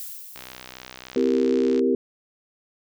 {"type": "noise with exponential decay", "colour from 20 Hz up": "violet", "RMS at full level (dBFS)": -34, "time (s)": [0, 1.48], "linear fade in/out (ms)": 0, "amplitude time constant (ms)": 320}
{"type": "click train", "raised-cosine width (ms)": 0.2, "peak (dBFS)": -20, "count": 92, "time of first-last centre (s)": [0.36, 1.793], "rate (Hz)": 63.5}
{"type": "chord", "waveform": "sine", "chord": "C dominant seventh", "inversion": "none", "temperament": "equal with one note detuned", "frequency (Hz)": [256.2, 329.6, 392, 466.2], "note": ["C4", "E4", "G4", "Bb4"], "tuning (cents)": [-36, 0, 0, 0], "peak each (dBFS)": [-22, -27, -22, -24], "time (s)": [1.16, 1.95], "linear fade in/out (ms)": 2}
{"effects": []}